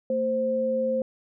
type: tone pair together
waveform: sine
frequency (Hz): 226.9 / 523.3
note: A#3 / C5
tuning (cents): -47 / 0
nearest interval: octave + major second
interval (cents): 1447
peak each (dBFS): -30 / -23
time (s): 0.1-1.02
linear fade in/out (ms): 2
effects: none